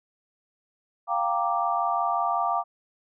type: chord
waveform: sine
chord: G minor seventh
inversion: third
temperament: equal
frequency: 698.5 / 784 / 932.3 / 1174.7 Hz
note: F5 / G5 / Bb5 / D6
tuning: 0 / 0 / 0 / 0 cents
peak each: -27 / -29 / -30 / -27 dBFS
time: 1.07-2.64 s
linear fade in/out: 50 ms
effects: none